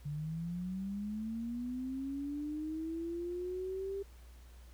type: linear sweep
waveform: sine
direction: up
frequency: 143.4 to 397.6 Hz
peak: -36 dBFS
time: 0.05-4.03 s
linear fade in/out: 10 ms
effects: added 60 Hz sine -52 dBFS peak until 4.73 s + pink hiss -64 dBFS RMS until 4.73 s